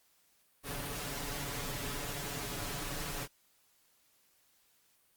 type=noise with comb filter; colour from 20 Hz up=pink; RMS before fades=-39 dBFS; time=0.63-3.28 s; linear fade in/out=50 ms; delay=7 ms; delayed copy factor=+0.8; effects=white hiss -70 dBFS RMS until 5.16 s + Opus 48 kbps